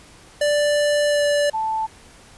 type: tone with pitch glide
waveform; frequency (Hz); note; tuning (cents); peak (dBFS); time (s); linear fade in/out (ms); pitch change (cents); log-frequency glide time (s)
square; 587.3 to 582.2; D5 to D5; 0 to -15; -17; 0.41-1.5; 5; -15; 1.07-1.24
type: tone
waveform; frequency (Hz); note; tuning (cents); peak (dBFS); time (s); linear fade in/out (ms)
sine; 880; A5; 0; -20; 1.53-1.87; 20
effects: pink hiss -47 dBFS RMS until 2.37 s + resampled to 24000 Hz